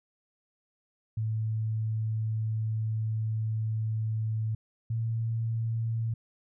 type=tone pair in turn; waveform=sine; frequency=110 / 113.62 Hz; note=A2 / A#2; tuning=0 / -44 cents; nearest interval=minor second; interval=56 cents; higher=second; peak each=-27 dBFS; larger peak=neither; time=1.17-4.55 / 4.9-6.14 s; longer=first; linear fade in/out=5 ms; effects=none